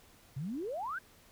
sine exponential sweep, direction up, 123.47 to 1637 Hz, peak -35 dBFS, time 0.36-0.99 s, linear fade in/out 10 ms, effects pink hiss -61 dBFS RMS until 1.31 s

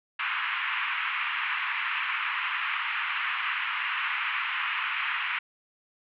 white band-pass noise, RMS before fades -30 dBFS, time 0.19-5.39 s, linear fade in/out 5 ms, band 1000 to 2800 Hz, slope 48 dB/octave, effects none

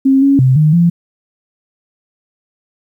sine tone with pitch steps, 268.5 / 276.8 / 130.2 / 153.4 / 171.2 Hz, C4 / C#4 / C3 / D#3 / F3, +45 / -2 / -8 / -24 / -34 cents, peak -6 dBFS, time 0.05-0.9 s, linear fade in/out 10 ms, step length 170 ms, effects 8-bit

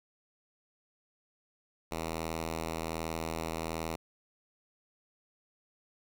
5% pulse tone, 81.3 Hz, E2, 23 cents flat, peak -23 dBFS, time 1.91-3.96 s, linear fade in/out 10 ms, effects none

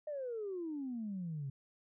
sine exponential sweep, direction down, 617 to 132.1 Hz, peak -37 dBFS, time 0.07-1.5 s, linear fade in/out 5 ms, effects tanh soft clip ceiling -33 dBFS

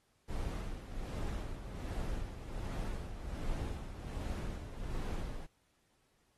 brown noise with tremolo, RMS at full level -37 dBFS, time 0.28-5.47 s, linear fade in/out 20 ms, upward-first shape sine, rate 1.3 Hz, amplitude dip 60%, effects pink hiss -75 dBFS RMS until 6.37 s + AAC 32 kbps

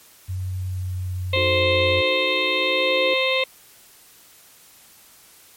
sine tone with pitch glide, 92.5 to 90.96 Hz, F#2 to F#2, 0 to -29 cents, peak -24 dBFS, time 0.28-2.02 s, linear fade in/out 20 ms, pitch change -29 cents, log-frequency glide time 0.47-1.46 s
harmonic tone, 524 Hz, C5, 2 cents sharp, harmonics 1 / 2 / 4 / 5 / 6 / 7 / 8, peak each -22 / -29 / -25 / -25 / -30 / -25 / -35 dBFS, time 1.33-3.44 s, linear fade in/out 5 ms
sine chord, D# diminished seventh, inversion none, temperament equal, 311.1 / 370 / 440 / 523.3 Hz, D#4 / F#4 / A4 / C5, 0 / 0 / 0 / 0 cents, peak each -33 / -30 / -35 / -29 dBFS, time 1.36-3.14 s, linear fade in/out 2 ms
effects white hiss -50 dBFS RMS until 5.56 s + MP3 64 kbps

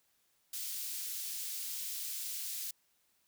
white high-pass noise, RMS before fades -40 dBFS, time 0.53-2.71 s, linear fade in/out 5 ms, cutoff 3600 Hz, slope 12 dB/octave, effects white hiss -74 dBFS RMS until 3.27 s

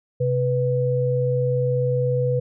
sine tone pair together, 130.6 / 493.9 Hz, C3 / B4, -3 / 0 cents, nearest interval octave + major seventh, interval 2303 cents, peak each -21 dBFS, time 0.2-2.4 s, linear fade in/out 10 ms, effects none

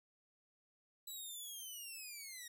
10% pulse linear sweep, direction down, 3951 to 1864.7 Hz, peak -39 dBFS, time 1.07-2.48 s, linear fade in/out 5 ms, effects none

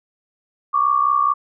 sine tone pair together, 1116 / 1180.6 Hz, C#6 / D6, +11 / +9 cents, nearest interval minor second, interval 98 cents, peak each -17 dBFS, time 0.73-1.34 s, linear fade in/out 20 ms, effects none

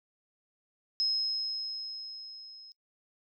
sine tone with level ramp, 5140 Hz, E8, 45 cents flat, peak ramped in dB -25 to -48 dBFS, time 1-2.72 s, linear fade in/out 0 ms, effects noise-tail reverb RT60 0.1 s tail -25 dB re dry

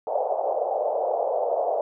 white band-pass noise, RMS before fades -25 dBFS, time 0.07-1.81 s, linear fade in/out 2 ms, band 480 to 750 Hz, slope 48 dB/octave, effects none

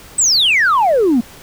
sine exponential sweep, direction down, 8372 to 220 Hz, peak -8 dBFS, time 0.18-1.21 s, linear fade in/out 10 ms, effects tanh soft clip ceiling -7 dBFS + pink hiss -39 dBFS RMS until 1.42 s

